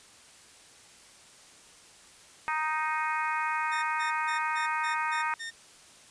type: harmonic tone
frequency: 311.1 Hz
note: D#4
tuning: in tune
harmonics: 3 / 4 / 5 / 6 / 7 / 8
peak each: -31 / -33 / -35 / -37 / -38 / -39 dBFS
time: 2.48-5.34 s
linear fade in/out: 0 ms
type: tone bursts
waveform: sawtooth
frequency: 1827 Hz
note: A#6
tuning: 35 cents flat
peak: -32 dBFS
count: 7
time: 3.71-5.51 s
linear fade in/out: 20 ms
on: 120 ms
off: 160 ms
effects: white hiss -54 dBFS RMS until 6.1 s + resampled to 22050 Hz